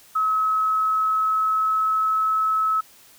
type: tone with pitch glide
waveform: sine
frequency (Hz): 1284 to 1295.2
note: E6 to E6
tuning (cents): -46 to -31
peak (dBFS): -18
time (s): 0.15-2.81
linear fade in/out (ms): 10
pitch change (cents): +15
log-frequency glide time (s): 0.3-2.33
effects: white hiss -51 dBFS RMS until 3.18 s